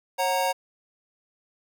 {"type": "chord", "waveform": "square", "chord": "F# major", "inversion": "second", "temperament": "equal with one note detuned", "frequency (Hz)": [543.9, 740, 932.3], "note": ["C#5", "F#5", "A#5"], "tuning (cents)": [-33, 0, 0], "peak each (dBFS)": [-28, -28, -27], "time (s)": [0.18, 0.53], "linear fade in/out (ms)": 20, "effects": []}